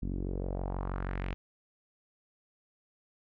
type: tone with low-pass filter sweep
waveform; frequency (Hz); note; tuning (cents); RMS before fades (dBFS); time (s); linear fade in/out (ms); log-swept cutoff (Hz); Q
sawtooth; 46.25; F#1; 0; -35; 0.02-1.34; 0; 240 to 2700; 2.3
effects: none